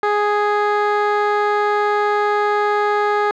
15% pulse tone, 415.3 Hz, G#4, in tune, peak -8 dBFS, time 0.03-3.31 s, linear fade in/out 2 ms, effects low-pass 2000 Hz 12 dB/octave

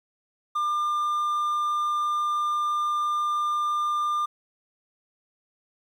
triangle tone, 1199 Hz, D6, 36 cents sharp, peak -21 dBFS, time 0.55-4.26 s, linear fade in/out 10 ms, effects 10-bit

